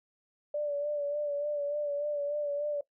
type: tone with vibrato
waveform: sine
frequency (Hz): 583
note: D5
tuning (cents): -13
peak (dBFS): -29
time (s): 0.54-2.81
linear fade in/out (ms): 5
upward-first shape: sine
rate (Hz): 3.4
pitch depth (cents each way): 35
effects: noise-tail reverb RT60 0.1 s tail -18 dB re dry